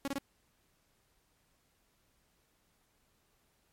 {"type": "tone bursts", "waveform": "sawtooth", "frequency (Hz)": 277.2, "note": "C#4", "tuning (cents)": 0, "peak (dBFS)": -29, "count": 3, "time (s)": [0.05, 0.183], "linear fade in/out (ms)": 0, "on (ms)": 27, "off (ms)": 26, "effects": ["pink hiss -73 dBFS RMS until 3.72 s", "MP3 64 kbps"]}